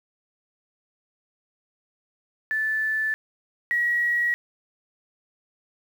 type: tone pair in turn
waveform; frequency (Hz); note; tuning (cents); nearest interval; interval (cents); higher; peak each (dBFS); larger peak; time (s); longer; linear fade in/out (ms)
sine; 1751 / 1911.5; A6 / A#6; -9 / +43; major second; 152; second; -22 / -20; second; 2.51-3.14 / 3.71-4.34; neither; 0
effects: 8-bit